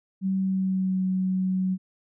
sine tone with pitch glide, 191 to 186.85 Hz, G3 to F#3, -45 to +17 cents, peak -22 dBFS, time 0.21-1.78 s, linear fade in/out 50 ms, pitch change -38 cents, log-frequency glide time 0.36-1.03 s, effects none

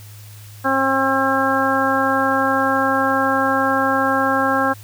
harmonic tone, 268.2 Hz, C4, 43 cents sharp, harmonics 1 / 2 / 3 / 4 / 5 / 6, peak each -22 / -22 / -22 / -22 / -22 / -22 dBFS, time 0.64-4.74 s, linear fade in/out 20 ms, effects added 104 Hz sine -37 dBFS peak until 4.83 s + white hiss -45 dBFS RMS until 4.83 s

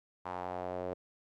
sawtooth tone with band-pass filter sweep, 90.5 Hz, F#2, 38 cents flat, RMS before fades -39 dBFS, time 0.25-0.94 s, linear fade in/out 10 ms, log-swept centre 940 to 520 Hz, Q 2.8, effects none

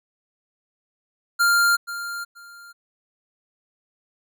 square tone with echo, 1396.9 Hz, F6, in tune, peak -16 dBFS, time 1.39-1.77 s, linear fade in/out 20 ms, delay 480 ms, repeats 2, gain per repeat -13 dB, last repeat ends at 2.73 s, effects none

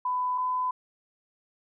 sine tone pair in turn, 1000 / 1007.5 Hz, B5 / B5, +21 / +34 cents, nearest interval unison, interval 13 cents, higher second, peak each -25 dBFS, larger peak neither, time 0.05-0.38 / 0.38-0.71 s, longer neither, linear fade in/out 5 ms, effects none

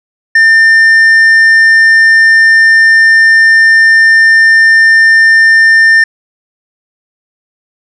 triangle tone with tanh clipping, 1800 Hz, A6, 39 cents sharp, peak -3 dBFS, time 0.35-6.04 s, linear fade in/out 5 ms, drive 9 dB, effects none

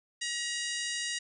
harmonic tone with a mistuned harmonic, 953 Hz, A#5, 38 cents sharp, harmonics 2 / 3 / 4 / 5 / 6 / 7 / 8 / 9, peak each -37 / -39 / -40 / -41 / -42 / -42 / -43 / -44 dBFS, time 0.21-1.19 s, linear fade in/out 10 ms, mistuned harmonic 9, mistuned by +69 cents, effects none

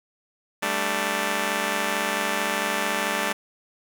5% pulse chord, G suspended second, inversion none, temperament just, 196 / 220.5 / 294 Hz, G3 / A3 / D4, 0 / +4 / +2 cents, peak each -18 / -17 / -19 dBFS, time 0.62-3.33 s, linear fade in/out 10 ms, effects none

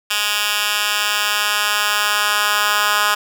10% pulse tone with high-pass filter sweep, 207.7 Hz, G#3, in tune, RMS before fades -18 dBFS, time 0.1-3.15 s, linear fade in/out 10 ms, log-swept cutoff 2200 to 1400 Hz, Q 1.6, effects none

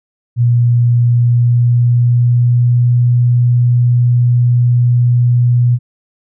sine tone with pitch glide, 120 to 121.75 Hz, B2 to B2, -49 to -24 cents, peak -7 dBFS, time 0.36-5.79 s, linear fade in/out 50 ms, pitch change +25 cents, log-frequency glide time 1.05-2.92 s, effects none

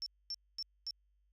sine tone bursts, 5400 Hz, E8, 41 cents sharp, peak -37 dBFS, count 4, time 0.02-0.908 s, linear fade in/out 0 ms, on 42 ms, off 240 ms, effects added 50 Hz sine -70 dBFS peak until 1.32 s

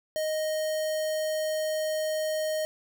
square tone with notch filter, 622.3 Hz, D#5, in tune, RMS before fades -29 dBFS, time 0.16-2.65 s, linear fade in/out 0 ms, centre 2300 Hz, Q 1.7, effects none

